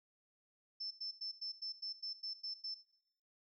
sine tone bursts, 5300 Hz, E8, 9 cents sharp, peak -40 dBFS, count 10, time 0.8-2.746 s, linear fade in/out 10 ms, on 110 ms, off 94 ms, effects noise-tail reverb RT60 0.9 s tail -19 dB re dry

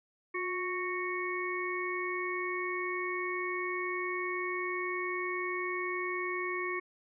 harmonic tone with a mistuned harmonic, 369 Hz, F#4, 5 cents flat, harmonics 1 / 3 / 5 / 6, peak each -36 / -38 / -40 / -37 dBFS, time 0.34-6.8 s, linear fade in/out 10 ms, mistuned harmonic 1, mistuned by -44 cents, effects none

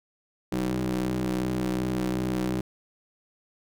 30% pulse ring-modulated tone, 62.4 Hz, B1, 19 cents sharp, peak -20 dBFS, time 0.52-2.61 s, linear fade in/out 5 ms, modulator 251 Hz, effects none

